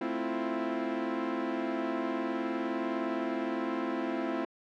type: chord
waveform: sawtooth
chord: F major seventh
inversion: first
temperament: equal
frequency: 220 / 261.6 / 329.6 / 349.2 Hz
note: A3 / C4 / E4 / F4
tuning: 0 / 0 / 0 / 0 cents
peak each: -36 / -31 / -30 / -34 dBFS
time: 0.01-4.45 s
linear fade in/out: 5 ms
effects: low-pass 2000 Hz 12 dB/octave